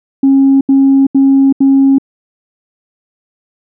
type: tone bursts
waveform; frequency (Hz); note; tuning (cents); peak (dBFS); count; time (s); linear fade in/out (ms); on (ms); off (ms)
sine; 271.9; C#4; -33; -3; 4; 0.23-1.984; 5; 380; 78
effects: tanh soft clip ceiling -1 dBFS